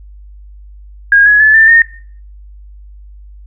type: tone with pitch steps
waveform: sine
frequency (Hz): 1631 / 1679.8 / 1730 / 1781.7 / 1835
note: G#6 / G#6 / A6 / A6 / A#6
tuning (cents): -32 / +19 / -30 / +21 / -28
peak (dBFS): -3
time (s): 1.12-1.82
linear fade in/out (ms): 2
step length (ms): 140
effects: noise-tail reverb RT60 0.5 s tail -19 dB re dry + added 50 Hz sine -32 dBFS peak until 3.46 s